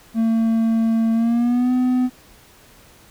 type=tone with pitch glide; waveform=triangle; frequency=225.8 to 252 Hz; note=A3 to B3; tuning=+45 to +35 cents; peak=-13 dBFS; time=0.14-2.1 s; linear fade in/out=50 ms; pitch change=+190 cents; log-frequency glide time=1.13-1.72 s; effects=pink hiss -49 dBFS RMS until 3.1 s